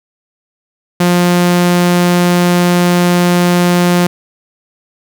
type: tone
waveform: sawtooth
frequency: 176.4 Hz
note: F3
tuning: 18 cents sharp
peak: -4 dBFS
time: 1-4.07 s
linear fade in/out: 5 ms
effects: none